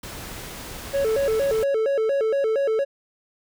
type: noise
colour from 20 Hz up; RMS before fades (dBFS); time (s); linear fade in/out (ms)
pink; -36; 0.03-1.64; 5
type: tone with vibrato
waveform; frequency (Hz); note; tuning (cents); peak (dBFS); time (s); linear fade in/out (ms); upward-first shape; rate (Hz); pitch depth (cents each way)
triangle; 494.7; B4; +3; -17; 0.93-2.85; 20; square; 4.3; 200
effects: none